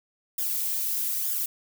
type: noise with flanger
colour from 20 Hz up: violet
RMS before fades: -28 dBFS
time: 0.38-1.46 s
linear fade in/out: 5 ms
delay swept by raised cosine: 0.57 to 3.67 ms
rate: 1.1 Hz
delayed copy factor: +0.95
effects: none